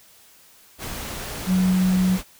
sine tone in noise, 185 Hz, F#3, in tune, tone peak -16 dBFS, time 1.46-2.19 s, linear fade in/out 50 ms, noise pink, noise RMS -32 dBFS, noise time 0.78-2.24 s, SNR +13 dB, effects white hiss -52 dBFS RMS until 2.39 s

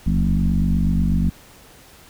sine tone with frequency modulation, 116.54 Hz, A#2, in tune, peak -15 dBFS, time 0.06-1.3 s, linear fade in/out 10 ms, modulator 48.1 Hz, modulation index 2.3, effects pink hiss -47 dBFS RMS until 2.09 s

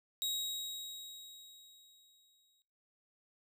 sawtooth tone with exponential decay, 3804 Hz, A#7, 34 cents sharp, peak -30 dBFS, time 0.22-2.62 s, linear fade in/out 0 ms, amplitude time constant 520 ms, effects noise-tail reverb RT60 0.7 s tail -25 dB re dry

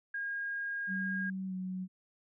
sine tone, 1626 Hz, G#6, 37 cents flat, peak -34 dBFS, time 0.14-1.3 s, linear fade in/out 5 ms
sine tone with pitch glide, 189.6 to 185.59 Hz, F#3 to F#3, +43 to +6 cents, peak -35 dBFS, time 0.87-1.88 s, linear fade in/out 50 ms, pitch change -37 cents, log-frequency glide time 1.47-1.54 s
effects none

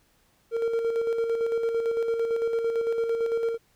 triangle tone with tremolo, 460 Hz, A#4, 23 cents flat, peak -20 dBFS, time 0.51-3.58 s, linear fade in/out 50 ms, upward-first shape square, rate 8.9 Hz, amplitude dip 40%, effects pink hiss -65 dBFS RMS until 3.75 s

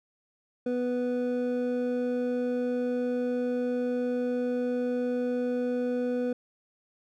triangle tone pair together, 247 / 494 Hz, B3 / B4, 0 / 0 cents, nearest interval octave, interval 1200 cents, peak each -27 dBFS, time 0.66-6.33 s, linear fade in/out 5 ms, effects none

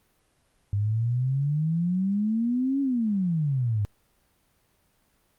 sine exponential two-way sweep, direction up then down, 99.5 to 280.7 to 99.5 Hz, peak -22 dBFS, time 0.73-3.85 s, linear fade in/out 0 ms, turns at 2.81 s, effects pink hiss -67 dBFS RMS until 5.38 s + Opus 32 kbps

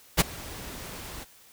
pink noise with ADSR envelope, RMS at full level -17 dBFS, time 0.17-1.25 s, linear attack 33 ms, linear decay 20 ms, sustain -23 dB, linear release 24 ms, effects white hiss -55 dBFS RMS until 1.52 s

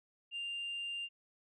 sine tone, 2794 Hz, F7, in tune, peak -36 dBFS, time 0.31-1.09 s, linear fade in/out 50 ms, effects tanh soft clip ceiling -35 dBFS

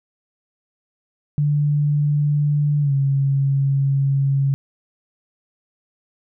sine tone with pitch glide, 146.83 to 137.79 Hz, D3 to C#3, 0 to -10 cents, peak -15 dBFS, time 1.38-4.54 s, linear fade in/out 0 ms, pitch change -110 cents, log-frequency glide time 2.81-2.93 s, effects none

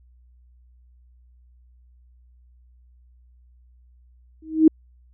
sine tone with exponential growth, 316.2 Hz, D#4, 28 cents sharp, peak -6 dBFS, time 4.42-4.68 s, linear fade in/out 5 ms, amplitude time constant 56 ms, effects added 61 Hz sine -51 dBFS peak until 5.13 s

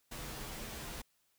pink noise with comb filter, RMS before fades -44 dBFS, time 0.11-1.02 s, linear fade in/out 10 ms, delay 11 ms, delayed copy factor -0.7, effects white hiss -75 dBFS RMS until 1.38 s

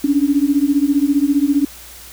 sine beating tone pair, 277.2 / 292.2 Hz, C#4 / D4, 0 / -9 cents, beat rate 15 Hz, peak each -15 dBFS, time 0.04-1.65 s, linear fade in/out 5 ms, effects added 60 Hz sine -44 dBFS peak until 2.12 s + white hiss -38 dBFS RMS until 2.12 s

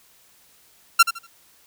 sawtooth tone with echo, 1367 Hz, F6, 37 cents flat, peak -5 dBFS, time 0.99-1.03 s, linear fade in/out 10 ms, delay 80 ms, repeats 3, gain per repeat -12 dB, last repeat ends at 1.27 s, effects white hiss -56 dBFS RMS until 1.66 s

